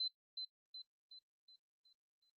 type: tone with echo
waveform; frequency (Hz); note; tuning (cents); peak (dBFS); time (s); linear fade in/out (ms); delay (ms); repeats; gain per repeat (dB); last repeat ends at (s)
sine; 4055; B7; +45; -36; 0-0.08; 5; 370; 6; -6; 2.3
effects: noise-tail reverb RT60 0.1 s tail -18 dB re dry + Opus 48 kbps